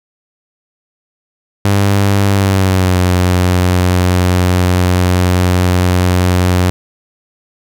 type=tone with pitch glide; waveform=sawtooth; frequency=99.8 to 90.47 Hz; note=G2 to F#2; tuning=+32 to -38 cents; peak=-5 dBFS; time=1.65-6.7 s; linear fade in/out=0 ms; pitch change=-170 cents; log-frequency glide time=2.27-3.01 s; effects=none